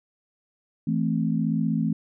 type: chord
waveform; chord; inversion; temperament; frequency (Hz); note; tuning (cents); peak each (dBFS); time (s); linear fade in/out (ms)
sine; A minor; second; equal; 164.81 / 220 / 261.6; E3 / A3 / C4; 0 / 0 / 0; -25 / -25 / -28; 0.87-1.93; 5
effects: none